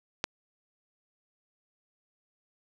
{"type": "click", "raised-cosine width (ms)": 0.2, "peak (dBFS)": -10, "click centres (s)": 0.241, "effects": []}